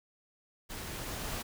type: noise with level ramp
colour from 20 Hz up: pink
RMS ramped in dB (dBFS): -42 to -37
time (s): 0.69-1.43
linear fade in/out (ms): 20
effects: none